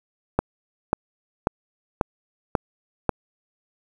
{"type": "click train", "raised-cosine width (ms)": 1, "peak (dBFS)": -4, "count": 6, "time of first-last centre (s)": [0.39, 3.093], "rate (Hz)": 1.85, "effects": ["7-bit"]}